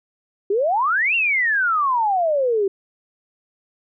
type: exponential two-way sweep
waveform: sine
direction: up then down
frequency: 379 to 2800 to 379 Hz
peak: -16 dBFS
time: 0.5-2.68 s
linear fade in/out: 5 ms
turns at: 1.15 s
effects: none